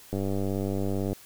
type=click train; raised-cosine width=2 ms; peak=-17 dBFS; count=99; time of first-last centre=0.13-1.13 s; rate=98 Hz; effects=white hiss -51 dBFS RMS until 1.25 s